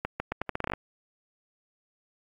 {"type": "accelerating click train", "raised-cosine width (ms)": 0.5, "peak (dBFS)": -14, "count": 12, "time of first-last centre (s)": [0.05, 0.736], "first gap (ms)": 150, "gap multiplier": 0.8, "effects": ["AAC 64 kbps"]}